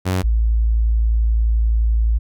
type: tone pair in turn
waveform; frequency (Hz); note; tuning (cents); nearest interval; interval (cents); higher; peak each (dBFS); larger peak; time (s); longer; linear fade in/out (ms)
sawtooth / sine; 92.5 / 55.77; F#2 / A1; 0 / +24; major sixth; 876; first; -13; neither; 0.05-0.23 / 0.23-2.19; second; 20
effects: none